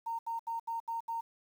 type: tone bursts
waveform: sine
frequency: 919 Hz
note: A#5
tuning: 25 cents flat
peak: -33 dBFS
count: 6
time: 0.06-1.21 s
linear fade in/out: 10 ms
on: 130 ms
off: 74 ms
effects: 10-bit